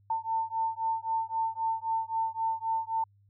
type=beating tone pair; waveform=sine; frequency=896 / 899.8 Hz; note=A5 / A5; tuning=+31 / +39 cents; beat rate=3.8 Hz; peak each=-31 dBFS; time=0.1-3.04 s; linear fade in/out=5 ms; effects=added 100 Hz sine -60 dBFS peak until 3.29 s